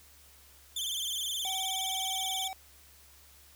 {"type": "tone with vibrato", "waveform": "sawtooth", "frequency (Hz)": 3319, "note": "G#7", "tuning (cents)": -2, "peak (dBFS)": -29, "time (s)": [0.76, 2.48], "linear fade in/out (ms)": 5, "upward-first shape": "sine", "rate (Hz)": 19, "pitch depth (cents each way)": 130}
{"type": "tone", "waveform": "square", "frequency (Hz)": 761, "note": "F#5", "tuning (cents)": 48, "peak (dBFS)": -38, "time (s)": [1.45, 2.53], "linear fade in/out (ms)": 0}
{"effects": ["added 70 Hz sine -61 dBFS peak until 3.55 s", "white hiss -58 dBFS RMS until 3.55 s"]}